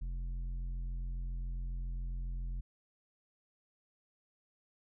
sine tone with tanh clipping, 43.65 Hz, F1, in tune, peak -37 dBFS, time 0.01-2.61 s, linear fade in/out 10 ms, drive 8 dB, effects none

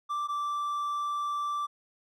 triangle tone pair in turn, 1174.7 / 1169.8 Hz, D6 / D6, 0 / -7 cents, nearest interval unison, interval 7 cents, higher first, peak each -27 dBFS, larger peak neither, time 0.09-0.28 / 0.28-1.67 s, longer second, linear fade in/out 20 ms, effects none

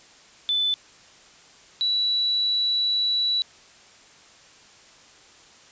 sine tone pair in turn, 3505 / 3934 Hz, A7 / B7, -7 / -7 cents, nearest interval major second, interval 200 cents, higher second, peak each -20 / -20 dBFS, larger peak neither, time 0.49-0.74 / 1.81-3.42 s, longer second, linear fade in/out 0 ms, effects white hiss -51 dBFS RMS until 5.71 s + resampled to 16000 Hz

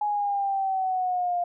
sine exponential sweep, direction down, 839 to 698.5 Hz, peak -23 dBFS, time 0.01-1.44 s, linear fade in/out 5 ms, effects none

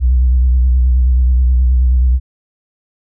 sine tone with vibrato, 62.7 Hz, B1, 27 cents sharp, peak -6 dBFS, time 0-2.2 s, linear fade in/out 50 ms, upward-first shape sine, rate 9.4 Hz, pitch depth 58 cents each way, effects tanh soft clip ceiling -5 dBFS

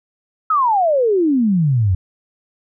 sine exponential sweep, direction down, 1316 to 87.31 Hz, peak -12 dBFS, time 0.5-1.95 s, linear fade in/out 5 ms, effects none

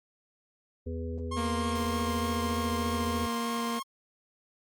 harmonic tone, 82.41 Hz, E2, in tune, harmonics 1 / 3 / 5 / 6, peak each -34 / -39 / -41 / -42 dBFS, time 0.86-3.27 s, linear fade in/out 10 ms
45% pulse tone with vibrato, 1066 Hz, C6, 32 cents sharp, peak -34 dBFS, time 1.31-3.83 s, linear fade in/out 10 ms, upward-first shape sine, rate 3.3 Hz, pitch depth 19 cents each way
sawtooth tone, 233.1 Hz, A#3, in tune, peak -27 dBFS, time 1.36-3.8 s, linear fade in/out 20 ms
effects Opus 32 kbps

